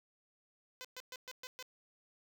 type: tone bursts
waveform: 5% pulse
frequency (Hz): 508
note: B4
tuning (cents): +49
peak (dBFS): -33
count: 6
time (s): 0.81-1.626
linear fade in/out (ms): 0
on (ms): 36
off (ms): 120
effects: none